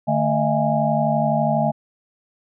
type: tone cluster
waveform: sine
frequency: 151 / 223.8 / 622 / 674 / 826 Hz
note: D3 / A3 / D#5 / E5 / G#5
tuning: +48 / +30 / -1 / +38 / -10 cents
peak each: -23 dBFS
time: 0.07-1.72 s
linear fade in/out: 20 ms
effects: none